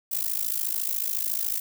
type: noise with amplitude modulation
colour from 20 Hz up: violet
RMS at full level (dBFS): -24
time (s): 0.11-1.6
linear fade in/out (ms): 10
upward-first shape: sine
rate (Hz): 54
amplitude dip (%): 90
effects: none